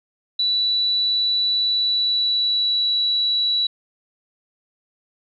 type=tone with pitch glide; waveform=sine; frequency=3951 to 3926 Hz; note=B7 to B7; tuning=0 to -11 cents; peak=-17 dBFS; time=0.39-3.67 s; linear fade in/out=5 ms; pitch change=-11 cents; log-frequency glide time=1.7-2.93 s; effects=none